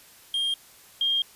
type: tone pair in turn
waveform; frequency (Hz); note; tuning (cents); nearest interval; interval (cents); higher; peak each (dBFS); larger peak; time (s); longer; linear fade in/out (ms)
triangle / sine; 3216 / 3216; G7 / G7; +44 / +44; unison; 0; neither; -22 / -21; second; 0.34-0.54 / 1.01-1.22; second; 2
effects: white hiss -52 dBFS RMS until 1.35 s + resampled to 32000 Hz